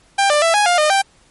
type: tone with pitch steps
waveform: sawtooth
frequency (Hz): 793 / 594 / 663 / 830 / 705 / 609 / 785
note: G5 / D5 / E5 / G#5 / F5 / D#5 / G5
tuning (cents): +20 / +20 / +10 / -1 / +16 / -37 / +2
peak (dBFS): -8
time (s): 0.18-1.02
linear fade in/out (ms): 10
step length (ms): 120
effects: pink hiss -53 dBFS RMS until 1.3 s + MP3 48 kbps